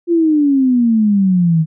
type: exponential sweep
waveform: sine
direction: down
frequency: 349.2 to 155.56 Hz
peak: -9 dBFS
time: 0.07-1.66 s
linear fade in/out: 50 ms
effects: none